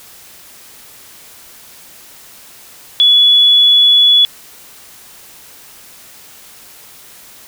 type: tone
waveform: sine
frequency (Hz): 3408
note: G#7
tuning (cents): +44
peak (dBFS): -5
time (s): 3-4.25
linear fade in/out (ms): 0
effects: white hiss -39 dBFS RMS until 7.47 s